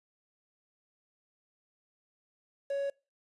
triangle tone with quantisation, 558 Hz, C#5, 11 cents sharp, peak -28 dBFS, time 2.7-2.9 s, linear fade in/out 5 ms, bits 9, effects noise-tail reverb RT60 0.3 s tail -25 dB re dry + resampled to 24000 Hz

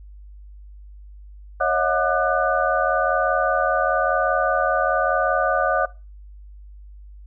sine tone cluster, 553 / 634 / 719 / 1203 / 1491 Hz, C#5 / D#5 / F#5 / D6 / F#6, -4 / +32 / -50 / +41 / +13 cents, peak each -24 dBFS, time 1.6-5.86 s, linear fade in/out 10 ms, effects noise-tail reverb RT60 0.3 s tail -21 dB re dry + added 50 Hz sine -39 dBFS peak until 7.26 s

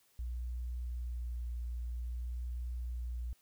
sine tone with vibrato, 60.1 Hz, B1, 46 cents flat, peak -36 dBFS, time 0.19-3.33 s, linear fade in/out 0 ms, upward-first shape sine, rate 0.52 Hz, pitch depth 17 cents each way, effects white hiss -70 dBFS RMS until 3.41 s

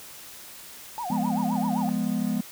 sine tone with vibrato, 830.6 Hz, G#5, in tune, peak -29 dBFS, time 0.98-1.89 s, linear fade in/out 0 ms, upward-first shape sine, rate 7.7 Hz, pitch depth 280 cents each way
triangle chord, F diminished, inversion none, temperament equal, 174.61 / 207.7 / 246.9 Hz, F3 / Ab3 / Cb4, 0 / 0 / 0 cents, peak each -29 / -25 / -26 dBFS, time 1.1-2.41 s, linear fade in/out 5 ms
effects white hiss -44 dBFS RMS until 2.51 s

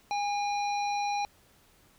harmonic tone with a mistuned harmonic, 810 Hz, G#5, 43 cents flat, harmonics 1 / 3 / 5 / 7, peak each -28 / -38 / -42 / -45 dBFS, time 0.11-1.25 s, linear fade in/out 0 ms, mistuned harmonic 1, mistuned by +16 cents, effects pink hiss -62 dBFS RMS until 1.98 s

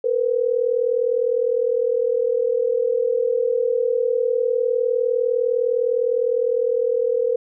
sine tone pair together, 462.2 / 502 Hz, A#4 / B4, -15 / +28 cents, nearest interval minor second, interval 143 cents, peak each -20 dBFS, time 0.04-7.36 s, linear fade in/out 5 ms, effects none

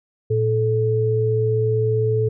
sine tone pair together, 114.42 / 434.5 Hz, A#2 / A4, -32 / -22 cents, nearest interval octave + major seventh, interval 2310 cents, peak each -19 dBFS, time 0.3-2.29 s, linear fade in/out 10 ms, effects none

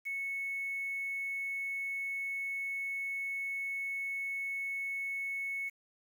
sine tone with quantisation, 2205 Hz, C#7, 10 cents flat, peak -34 dBFS, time 0.05-5.7 s, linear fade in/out 20 ms, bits 9, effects none

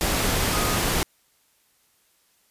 sine tone in noise, 1244.5 Hz, D#6, in tune, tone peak -30 dBFS, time 0.53-0.78 s, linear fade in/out 0 ms, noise pink, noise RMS -23 dBFS, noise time 0.01-1.03 s, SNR -10 dB, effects white hiss -64 dBFS RMS until 2.5 s + resampled to 32000 Hz

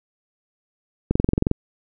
click train, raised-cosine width 3 ms, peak -5 dBFS, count 10, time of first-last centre 1.11-1.514 s, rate 22.3 Hz, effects none

